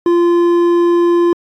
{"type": "tone with hard clipping", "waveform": "triangle", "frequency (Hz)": 345.3, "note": "F4", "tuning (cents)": -20, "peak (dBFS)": -10, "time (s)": [0.06, 1.33], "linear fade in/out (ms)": 2, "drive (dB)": 10, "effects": ["AAC 64 kbps"]}